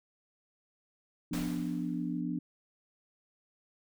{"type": "chord", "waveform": "sine", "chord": "B diminished", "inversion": "second", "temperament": "equal", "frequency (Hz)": [174.61, 246.9, 293.7], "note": ["F3", "B3", "D4"], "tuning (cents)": [0, 0, 0], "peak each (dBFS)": -36, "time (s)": [1.31, 2.39], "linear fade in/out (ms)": 5}
{"type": "noise with exponential decay", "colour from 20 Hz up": "pink", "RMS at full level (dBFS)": -39, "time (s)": [1.33, 2.21], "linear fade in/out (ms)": 5, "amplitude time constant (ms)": 190}
{"effects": []}